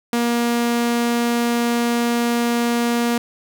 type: tone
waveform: sawtooth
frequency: 236.9 Hz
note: A#3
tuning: 28 cents sharp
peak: -13 dBFS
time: 0.13-3.18 s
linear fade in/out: 2 ms
effects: none